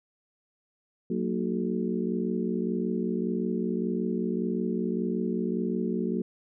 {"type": "harmonic tone with a mistuned harmonic", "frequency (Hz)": 61.74, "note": "B1", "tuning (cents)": 0, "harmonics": [3, 4, 5, 6, 7], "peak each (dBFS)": [-31, -30, -37, -32, -37], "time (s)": [1.1, 6.22], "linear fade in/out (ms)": 5, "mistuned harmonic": 4, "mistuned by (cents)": -120, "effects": []}